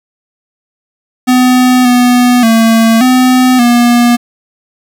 square tone with pitch steps, 252.1 / 246.3 / 226.1 / 254.3 / 239.7 Hz, B3 / B3 / A3 / C4 / A#3, +36 / -5 / +47 / -49 / +48 cents, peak -5 dBFS, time 1.27-4.17 s, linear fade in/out 20 ms, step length 580 ms, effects 7-bit

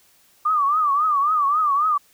sine tone with vibrato, 1186 Hz, D6, 17 cents sharp, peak -16 dBFS, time 0.45-1.98 s, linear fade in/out 10 ms, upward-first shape triangle, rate 3.7 Hz, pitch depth 150 cents each way, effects white hiss -57 dBFS RMS until 2.13 s

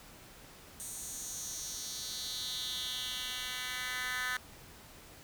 10% pulse tone with high-pass filter sweep, 251.8 Hz, B3, 34 cents sharp, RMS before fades -39 dBFS, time 0.8-4.37 s, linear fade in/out 0 ms, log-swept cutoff 8200 to 1700 Hz, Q 3, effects pink hiss -54 dBFS RMS until 5.23 s

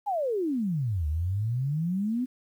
sine exponential two-way sweep, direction down then up, 859 to 73.2 to 260.8 Hz, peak -25 dBFS, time 0.06-2.26 s, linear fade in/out 20 ms, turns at 1.07 s, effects 10-bit

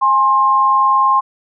sine tone pair together, 830.6 / 1060.2 Hz, G#5 / C6, 0 / +23 cents, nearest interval major third, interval 423 cents, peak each -17 / -10 dBFS, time 0.01-1.21 s, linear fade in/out 20 ms, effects none

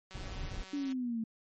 click train, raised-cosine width 0.2 ms, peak -33 dBFS, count 155, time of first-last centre 0.11-0.925 s, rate 189 Hz
brown noise, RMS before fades -40 dBFS, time 0.14-0.64 s, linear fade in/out 5 ms
sine exponential sweep, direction down, 292 to 220 Hz, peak -32 dBFS, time 0.73-1.24 s, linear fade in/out 5 ms
effects MP3 32 kbps

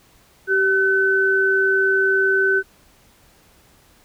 sine tone pair together, 387.2 / 1515 Hz, G4 / F#6, -21 / +40 cents, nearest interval 2 octaves, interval 2361 cents, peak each -19 / -16 dBFS, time 0.47-2.63 s, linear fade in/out 50 ms, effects pink hiss -54 dBFS RMS until 4.04 s

